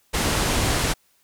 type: low-pass noise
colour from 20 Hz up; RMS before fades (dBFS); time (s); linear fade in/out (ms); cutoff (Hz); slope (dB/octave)
pink; -22; 0.13-0.94; 20; 11000; 24
effects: white hiss -63 dBFS RMS until 1.23 s